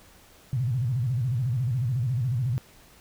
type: tone with vibrato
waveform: sine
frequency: 123.47 Hz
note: B2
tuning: in tune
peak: -23 dBFS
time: 0.53-2.58 s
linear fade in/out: 0 ms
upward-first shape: square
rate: 14 Hz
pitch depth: 150 cents each way
effects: pink hiss -54 dBFS RMS until 3 s